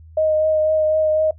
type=tone with vibrato; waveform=sine; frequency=622.3 Hz; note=D#5; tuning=in tune; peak=-14 dBFS; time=0.17-1.31 s; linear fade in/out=5 ms; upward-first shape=triangle; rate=4 Hz; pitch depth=17 cents each way; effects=noise-tail reverb RT60 0.1 s tail -18 dB re dry + added 80 Hz sine -40 dBFS peak until 1.38 s